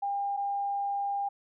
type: tone pair in turn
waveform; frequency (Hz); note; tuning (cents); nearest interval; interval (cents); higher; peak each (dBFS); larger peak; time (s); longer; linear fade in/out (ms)
sine; 802 / 802; G5 / G5; +39 / +39; unison; 0; neither; -28; neither; 0.02-0.37 / 0.37-1.29; second; 10
effects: none